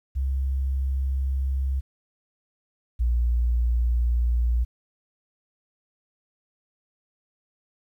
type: tone pair in turn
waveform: sine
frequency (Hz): 66.7 / 59.45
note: C2 / A#1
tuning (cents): +34 / +35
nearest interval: major second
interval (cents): 199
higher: first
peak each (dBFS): -22 / -19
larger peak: second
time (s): 0.15-1.81 / 2.99-4.65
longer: neither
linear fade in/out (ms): 20
effects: 10-bit